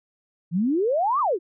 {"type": "exponential two-way sweep", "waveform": "sine", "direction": "up then down", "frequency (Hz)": [158.1, 1244.5, 321], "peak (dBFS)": -19, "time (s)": [0.51, 1.39], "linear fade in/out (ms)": 50, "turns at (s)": 1.2, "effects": []}